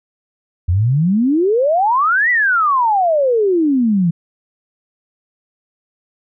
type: exponential two-way sweep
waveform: sine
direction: up then down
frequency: 82.41 to 2003 to 161.9 Hz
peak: -11 dBFS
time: 0.68-4.11 s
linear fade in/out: 10 ms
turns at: 2.3 s
effects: none